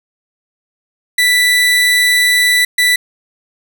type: tone bursts at uneven times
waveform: 30% pulse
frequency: 1975.5 Hz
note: B6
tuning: in tune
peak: -6 dBFS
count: 2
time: 1.18-2.65 / 2.78-2.96 s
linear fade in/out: 5 ms
effects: none